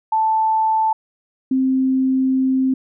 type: tone pair in turn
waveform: sine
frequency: 880 / 262.3 Hz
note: A5 / C4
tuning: 0 / +4 cents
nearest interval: octave + major sixth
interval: 2096 cents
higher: first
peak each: -14 dBFS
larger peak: neither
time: 0.12-0.93 / 1.51-2.74 s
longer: second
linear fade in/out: 5 ms
effects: none